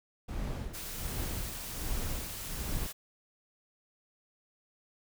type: noise with tremolo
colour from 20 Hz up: brown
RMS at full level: -34 dBFS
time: 0.28-2.87 s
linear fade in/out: 10 ms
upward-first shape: sine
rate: 1.3 Hz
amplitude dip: 80%
type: noise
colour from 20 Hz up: white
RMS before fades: -42 dBFS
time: 0.73-2.93 s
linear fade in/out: 20 ms
effects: none